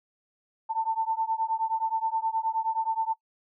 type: beating tone pair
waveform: sine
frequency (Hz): 889 / 898.5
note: A5 / A5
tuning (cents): +18 / +36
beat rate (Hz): 9.5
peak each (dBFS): -28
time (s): 0.69-3.14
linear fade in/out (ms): 20
effects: noise-tail reverb RT60 0.1 s tail -20 dB re dry